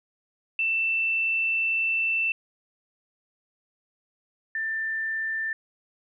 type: tone pair in turn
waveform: sine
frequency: 2669 / 1781.3 Hz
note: E7 / A6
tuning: +21 / +21 cents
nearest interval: perfect fifth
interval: 700 cents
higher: first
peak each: -22 / -26 dBFS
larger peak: first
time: 0.59-2.32 / 4.55-5.53 s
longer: first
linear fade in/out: 2 ms
effects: none